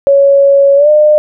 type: tone with pitch glide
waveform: sine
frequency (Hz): 557 to 603.9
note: C#5 to D5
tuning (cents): +8 to +48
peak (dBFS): -3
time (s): 0.07-1.18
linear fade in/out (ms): 0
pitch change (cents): +140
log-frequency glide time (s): 0.76-0.89
effects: none